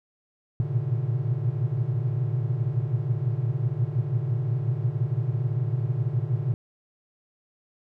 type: tone cluster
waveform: triangle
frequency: 111.1 / 117 / 122.6 / 129.4 / 147.3 Hz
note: A2 / A#2 / B2 / C3 / D3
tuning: +17 / +7 / -12 / -19 / +6 cents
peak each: -28 dBFS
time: 0.6-6.54 s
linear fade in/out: 0 ms
effects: none